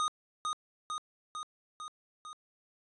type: tone with echo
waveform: square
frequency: 1238 Hz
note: D#6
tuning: 9 cents flat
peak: -29 dBFS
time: 0-0.08 s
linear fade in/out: 0 ms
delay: 450 ms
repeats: 5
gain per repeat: -3 dB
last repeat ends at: 2.33 s
effects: resampled to 22050 Hz